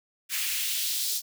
white noise with high-pass filter sweep, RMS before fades -29 dBFS, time 0.29-1.22 s, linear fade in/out 50 ms, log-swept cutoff 2000 to 4700 Hz, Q 1.7, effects none

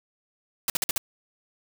white noise bursts, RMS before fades -25 dBFS, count 5, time 0.68-0.98 s, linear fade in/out 2 ms, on 20 ms, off 50 ms, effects none

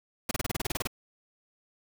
pink noise bursts, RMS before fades -30 dBFS, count 12, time 0.29-0.873 s, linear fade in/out 5 ms, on 22 ms, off 29 ms, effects none

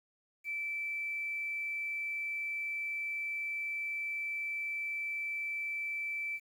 sine tone, 2324 Hz, D7, 19 cents flat, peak -34 dBFS, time 0.44-6.4 s, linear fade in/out 50 ms, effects 10-bit

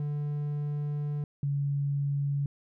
triangle / sine tone pair in turn, 146.83 / 141.45 Hz, D3 / C#3, 0 / +35 cents, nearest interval minor second, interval 65 cents, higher first, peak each -27 / -26 dBFS, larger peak second, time 0-1.24 / 1.43-2.46 s, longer first, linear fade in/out 2 ms, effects none

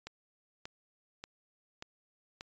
click train, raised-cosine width 0.2 ms, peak -25 dBFS, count 5, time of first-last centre 0.07-2.409 s, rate 1.71 Hz, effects resampled to 16000 Hz

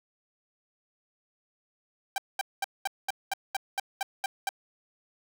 sawtooth tone bursts, 784 Hz, G5, in tune, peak -23 dBFS, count 11, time 2.16-4.491 s, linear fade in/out 2 ms, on 21 ms, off 210 ms, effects none

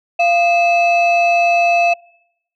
sine tone pair together, 691 / 2609 Hz, F5 / E7, -19 / -18 cents, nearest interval octave + major seventh, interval 2301 cents, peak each -10 / -14 dBFS, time 0.19-1.94 s, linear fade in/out 10 ms, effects noise-tail reverb RT60 0.8 s tail -26 dB re dry + tanh soft clip ceiling -7 dBFS

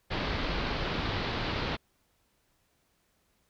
pink low-pass noise, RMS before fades -32 dBFS, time 0.1-1.77 s, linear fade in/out 20 ms, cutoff 4600 Hz, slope 48 dB/octave, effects pink hiss -72 dBFS RMS until 3.49 s

